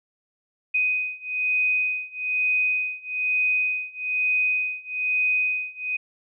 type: beating tone pair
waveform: sine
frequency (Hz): 2500 / 2501.1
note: D#7 / D#7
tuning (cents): +8 / +8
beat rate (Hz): 1.1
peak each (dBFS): -25 / -24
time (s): 0.74-5.97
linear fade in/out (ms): 10
effects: none